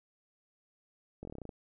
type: slowing click train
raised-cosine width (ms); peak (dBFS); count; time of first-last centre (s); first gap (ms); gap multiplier
2; -30; 10; 1.23-1.492; 21; 1.08
effects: none